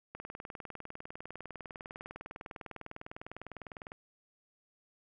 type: click train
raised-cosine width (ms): 0.5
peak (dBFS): -28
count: 76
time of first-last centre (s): 0.15-3.919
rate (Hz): 19.9
effects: none